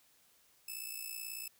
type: tone with amplitude modulation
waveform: 5% pulse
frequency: 2613 Hz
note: E7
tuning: 16 cents flat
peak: -29 dBFS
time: 0.68-1.48 s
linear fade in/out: 5 ms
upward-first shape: sine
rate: 58.3 Hz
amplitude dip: 70%
effects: white hiss -68 dBFS RMS until 1.59 s